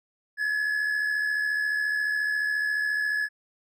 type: tone with amplitude modulation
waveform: triangle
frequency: 1701 Hz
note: G#6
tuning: 41 cents sharp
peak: -20 dBFS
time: 0.37-3.29 s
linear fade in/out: 50 ms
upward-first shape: sine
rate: 74.3 Hz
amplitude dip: 50%
effects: none